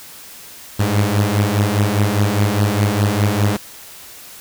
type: beating tone pair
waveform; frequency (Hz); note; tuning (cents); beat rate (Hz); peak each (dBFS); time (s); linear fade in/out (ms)
sawtooth; 100.7 / 105.6; G2 / G#2; +47 / +29; 4.9; -13; 0.79-3.57; 10
effects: white hiss -38 dBFS RMS until 4.4 s